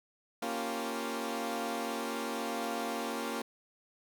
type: chord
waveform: 15% pulse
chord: G half-diminished seventh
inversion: first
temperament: equal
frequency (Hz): 233.1 / 277.2 / 349.2 / 392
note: Bb3 / Db4 / F4 / G4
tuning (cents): 0 / 0 / 0 / 0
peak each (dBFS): -31 / -33 / -34 / -37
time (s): 0.42-3.42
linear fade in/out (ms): 5
effects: none